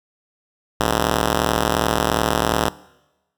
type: ring-modulated tone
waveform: 5% pulse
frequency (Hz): 111.6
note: A2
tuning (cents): +25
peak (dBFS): -3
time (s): 0.8-2.69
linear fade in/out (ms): 5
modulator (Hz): 34.4
effects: noise-tail reverb RT60 1.0 s tail -21 dB re dry